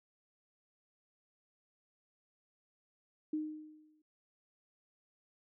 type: tone with exponential decay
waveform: sine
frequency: 307.8 Hz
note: D#4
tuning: 19 cents flat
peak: -31 dBFS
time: 3.33-4.02 s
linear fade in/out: 5 ms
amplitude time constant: 150 ms
effects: none